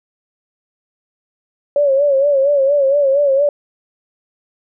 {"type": "tone with vibrato", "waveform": "sine", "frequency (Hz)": 559, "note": "C#5", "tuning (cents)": 14, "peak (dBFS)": -10, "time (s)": [1.76, 3.49], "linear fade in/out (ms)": 2, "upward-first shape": "sine", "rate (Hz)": 4.3, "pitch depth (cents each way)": 79, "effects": []}